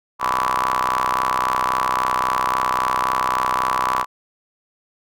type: ring-modulated tone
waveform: sawtooth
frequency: 63.7 Hz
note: C2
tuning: 46 cents flat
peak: -11 dBFS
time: 0.19-4.06 s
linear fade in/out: 50 ms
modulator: 1070 Hz
effects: none